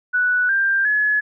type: tone with pitch steps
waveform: sine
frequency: 1480 / 1586.2 / 1700.1 Hz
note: F#6 / G6 / G#6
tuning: 0 / +20 / +40 cents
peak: -15 dBFS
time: 0.13-1.21 s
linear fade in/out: 20 ms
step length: 360 ms
effects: none